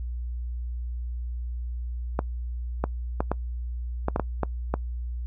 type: clicks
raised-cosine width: 1 ms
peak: -10 dBFS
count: 9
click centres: 2.191 / 2.84 / 3.205 / 3.316 / 4.084 / 4.161 / 4.197 / 4.433 / 4.74 s
effects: noise-tail reverb RT60 0.1 s tail -23 dB re dry + added 60 Hz sine -29 dBFS peak until 5.26 s